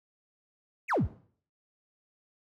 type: exponential sweep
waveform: triangle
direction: down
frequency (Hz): 2819 to 46.25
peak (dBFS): -20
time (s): 0.88-1.08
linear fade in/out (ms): 50
effects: noise-tail reverb RT60 0.5 s tail -19 dB re dry + tanh soft clip ceiling -21 dBFS